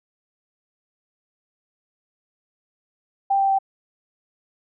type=tone with pitch steps; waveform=sine; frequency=788 / 783 / 778 Hz; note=G5 / G5 / G5; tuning=+9 / -2 / -13 cents; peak=-16 dBFS; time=3.3-3.588 s; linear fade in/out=10 ms; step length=96 ms; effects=none